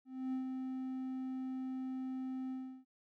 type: tone with ADSR envelope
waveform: triangle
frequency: 260 Hz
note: C4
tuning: 11 cents flat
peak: -32 dBFS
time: 0.05-2.85 s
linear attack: 280 ms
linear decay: 110 ms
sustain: -4 dB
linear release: 340 ms
effects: none